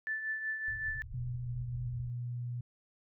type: tone with tremolo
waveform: sine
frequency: 1756 Hz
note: A6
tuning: 4 cents flat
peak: -31 dBFS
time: 0.07-1.02 s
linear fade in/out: 0 ms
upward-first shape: triangle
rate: 5.3 Hz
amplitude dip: 60%
type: low-pass noise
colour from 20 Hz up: pink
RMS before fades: -45 dBFS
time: 0.68-2.1 s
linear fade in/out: 0 ms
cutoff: 130 Hz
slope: 96 dB/octave
type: tone with pitch glide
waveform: sine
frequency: 122.7 to 121.57 Hz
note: B2 to B2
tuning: -11 to -27 cents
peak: -35 dBFS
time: 1.14-2.61 s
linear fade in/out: 5 ms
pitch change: -16 cents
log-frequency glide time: 1.3-1.79 s
effects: none